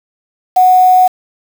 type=tone with quantisation; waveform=sine; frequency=737 Hz; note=F#5; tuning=7 cents flat; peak=-4 dBFS; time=0.56-1.08 s; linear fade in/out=10 ms; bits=4; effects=none